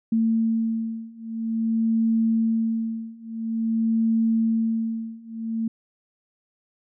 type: beating tone pair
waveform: sine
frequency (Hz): 225.1 / 225.59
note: A3 / A3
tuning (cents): +40 / +43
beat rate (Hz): 0.49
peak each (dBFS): -24 / -23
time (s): 0.12-5.68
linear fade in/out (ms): 5
effects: none